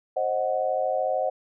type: chord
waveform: sine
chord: C diminished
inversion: none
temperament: equal with one note detuned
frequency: 529 / 622.3 / 740 Hz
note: C5 / Eb5 / Gb5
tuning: +19 / 0 / 0 cents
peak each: -27 dBFS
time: 0.16-1.3 s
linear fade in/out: 10 ms
effects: none